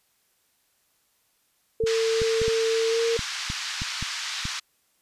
sine tone with pitch glide, 450.3 to 459.8 Hz, A4 to A#4, +40 to -24 cents, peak -21 dBFS, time 1.8-3.17 s, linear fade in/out 5 ms, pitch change +36 cents, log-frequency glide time 2.88-3 s
clicks, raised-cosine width 5 ms, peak -19 dBFS, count 9, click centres 1.838 / 2.218 / 2.417 / 2.481 / 3.192 / 3.501 / 3.819 / 4.026 / 4.454 s
white band-pass noise, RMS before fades -32 dBFS, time 1.86-4.6 s, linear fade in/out 10 ms, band 1100 to 5800 Hz, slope 24 dB/octave
effects white hiss -68 dBFS RMS until 5.01 s + resampled to 32000 Hz

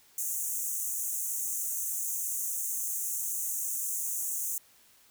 pink high-pass noise, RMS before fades -33 dBFS, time 0.18-4.58 s, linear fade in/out 2 ms, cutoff 6200 Hz, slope 96 dB/octave, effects white hiss -61 dBFS RMS until 5.1 s

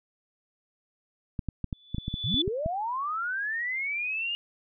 clicks, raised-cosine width 5 ms, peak -18 dBFS, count 11, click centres 1.392 / 1.487 / 1.643 / 1.728 / 1.946 / 1.983 / 2.081 / 2.141 / 2.343 / 2.478 / 2.661 s
sine tone with exponential growth, 3469 Hz, A7, 25 cents flat, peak -21 dBFS, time 1.73-2.42 s, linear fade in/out 5 ms, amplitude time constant 150 ms
sine linear sweep, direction up, 93.4 to 2862 Hz, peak -28 dBFS, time 2.24-4.35 s, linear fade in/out 0 ms
effects none

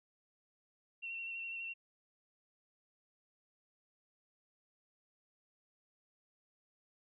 sine tone with vibrato, 2720 Hz, F7, 46 cents flat, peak -40 dBFS, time 1.02-1.74 s, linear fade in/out 20 ms, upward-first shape square, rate 12 Hz, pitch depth 16 cents each way, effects none

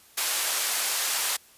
white band-pass noise, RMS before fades -27 dBFS, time 0.17-1.37 s, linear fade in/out 10 ms, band 660 to 13000 Hz, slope 12 dB/octave, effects white hiss -55 dBFS RMS until 1.57 s + resampled to 32000 Hz

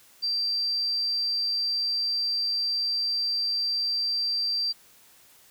sine tone, 4699 Hz, D8, in tune, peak -24 dBFS, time 0.22-4.73 s, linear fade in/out 20 ms, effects white hiss -56 dBFS RMS until 5.5 s

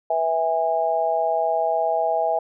harmonic tone, 163.6 Hz, E3, 13 cents flat, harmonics 3 / 4 / 5, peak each -28 / -21 / -23 dBFS, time 0.1-2.39 s, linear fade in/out 5 ms, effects none

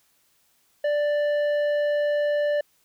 sine tone with tanh clipping, 588 Hz, D5, 2 cents sharp, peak -22 dBFS, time 0.84-2.61 s, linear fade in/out 5 ms, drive 9 dB, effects white hiss -65 dBFS RMS until 2.84 s

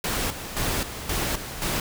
pink noise with tremolo, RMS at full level -26 dBFS, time 0.04-1.8 s, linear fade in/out 2 ms, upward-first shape square, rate 1.9 Hz, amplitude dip 65%, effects none

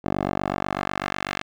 10% pulse tone with band-pass filter sweep, 48.06 Hz, G1, 34 cents flat, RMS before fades -27 dBFS, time 0.04-1.43 s, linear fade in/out 20 ms, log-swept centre 480 to 2300 Hz, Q 0.94, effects none

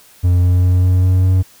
triangle tone with pitch steps, 89 / 89.77 / 90.56 / 91.34 / 92.14 / 92.94 Hz, F2 / F2 / F#2 / F#2 / F#2 / F#2, +33 / +48 / -37 / -22 / -7 / +8 cents, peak -7 dBFS, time 0.23-1.43 s, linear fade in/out 20 ms, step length 200 ms, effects white hiss -46 dBFS RMS until 1.6 s

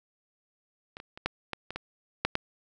clicks, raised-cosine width 0.3 ms, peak -25 / -26 / -27 / -11 / -16 / -21 / -19 / -8 / -10 dBFS, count 9, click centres 0.969 / 1.001 / 1.175 / 1.26 / 1.533 / 1.706 / 1.76 / 2.25 / 2.354 s, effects none

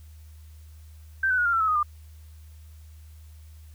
sine tone with pitch steps, 1561 / 1503.5 / 1448.1 / 1394.7 / 1343.3 / 1293.8 / 1246.1 / 1200.2 Hz, G6 / F#6 / F#6 / F6 / E6 / E6 / D#6 / D6, -8 / +27 / -38 / -3 / +32 / -33 / +2 / +37 cents, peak -20 dBFS, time 1.23-1.83 s, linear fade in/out 5 ms, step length 75 ms, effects added 77 Hz sine -44 dBFS peak until 3.74 s + white hiss -61 dBFS RMS until 3.74 s

